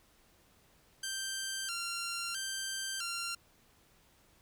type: tone with vibrato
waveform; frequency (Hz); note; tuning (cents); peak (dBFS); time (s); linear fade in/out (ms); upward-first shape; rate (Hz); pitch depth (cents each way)
10% pulse; 1471; F#6; -11; -27; 1.03-3.35; 5; square; 0.76; 110
effects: pink hiss -66 dBFS RMS until 4.41 s